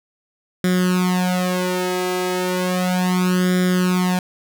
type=tone with flanger; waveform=sawtooth; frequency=182 Hz; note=F#3; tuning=28 cents flat; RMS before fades=-19 dBFS; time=0.64-4.19 s; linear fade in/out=2 ms; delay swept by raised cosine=0.56 to 2.46 ms; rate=0.34 Hz; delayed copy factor=+1; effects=none